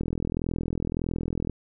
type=click train; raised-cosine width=3 ms; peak=-15 dBFS; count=63; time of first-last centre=0.01-1.497 s; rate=41.7 Hz; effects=none